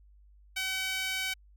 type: tone with high-pass filter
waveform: sawtooth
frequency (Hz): 759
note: F#5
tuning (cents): +44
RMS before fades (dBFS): -33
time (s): 0.56-1.34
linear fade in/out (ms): 10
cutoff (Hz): 2200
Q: 1.9
effects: added 50 Hz sine -55 dBFS peak until 1.56 s